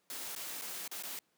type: noise with dropouts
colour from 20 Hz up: white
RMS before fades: -42 dBFS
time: 0.1-1.19 s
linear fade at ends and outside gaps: 1 ms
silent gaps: 0.351-0.362 / 0.614-0.619 / 0.878-0.914 / 1.025-1.035 s
effects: pink hiss -75 dBFS RMS until 1.37 s + high-pass 200 Hz 12 dB/octave